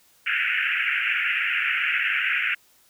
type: band-pass noise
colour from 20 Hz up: white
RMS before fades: -24 dBFS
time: 0.26-2.55 s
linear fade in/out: 10 ms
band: 1400 to 2800 Hz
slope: 96 dB/octave
effects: white hiss -59 dBFS RMS until 2.89 s